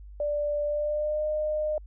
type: tone with pitch glide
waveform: sine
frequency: 588 to 610.1 Hz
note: D5 to D#5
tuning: +2 to -34 cents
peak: -25 dBFS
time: 0.2-1.78 s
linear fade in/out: 2 ms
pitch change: +64 cents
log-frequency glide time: 0.64-1.26 s
effects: added 50 Hz sine -42 dBFS peak until 1.86 s